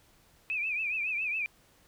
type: tone with vibrato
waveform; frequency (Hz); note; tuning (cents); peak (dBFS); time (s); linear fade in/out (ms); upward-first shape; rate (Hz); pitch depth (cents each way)
sine; 2489; D#7; 0; -29; 0.5-1.46; 0; triangle; 7.2; 130
effects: pink hiss -63 dBFS RMS until 1.87 s